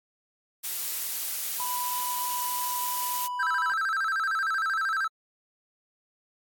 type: noise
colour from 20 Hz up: blue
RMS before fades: -31 dBFS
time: 0.63-3.28 s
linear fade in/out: 20 ms
type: tone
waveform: triangle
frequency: 987.8 Hz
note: B5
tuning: in tune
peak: -28 dBFS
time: 1.6-3.72 s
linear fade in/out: 0 ms
type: tone with vibrato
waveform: triangle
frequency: 1440 Hz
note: F#6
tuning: 47 cents flat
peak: -23 dBFS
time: 3.39-5.08 s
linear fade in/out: 10 ms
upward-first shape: square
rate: 13 Hz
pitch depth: 160 cents each way
effects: AAC 64 kbps